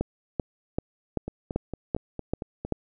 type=two click trains; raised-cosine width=2 ms; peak=-19 / -12 dBFS; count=7 / 8; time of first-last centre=1.28-2.65 / 0.01-2.723 s; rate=4.38 / 2.58 Hz; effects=none